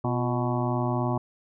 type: harmonic tone with a mistuned harmonic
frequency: 123.47 Hz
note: B2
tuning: in tune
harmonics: 1 / 2 / 3 / 5 / 6 / 7 / 8 / 9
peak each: -27 / -30 / -32 / -34 / -35 / -35 / -36 / -37 dBFS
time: 0.04-1.18 s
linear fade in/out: 5 ms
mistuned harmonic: 3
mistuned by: -74 cents
effects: none